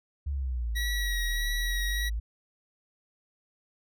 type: exponential two-way sweep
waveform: sine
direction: down then up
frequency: 73.1 to 36.24 to 56.5 Hz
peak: -28 dBFS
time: 0.26-2.2 s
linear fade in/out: 10 ms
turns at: 1.47 s
type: tone with vibrato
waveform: 25% pulse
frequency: 1917 Hz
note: A#6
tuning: 48 cents sharp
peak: -27 dBFS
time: 0.75-2.1 s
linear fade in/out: 20 ms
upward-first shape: triangle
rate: 1.6 Hz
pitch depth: 17 cents each way
effects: none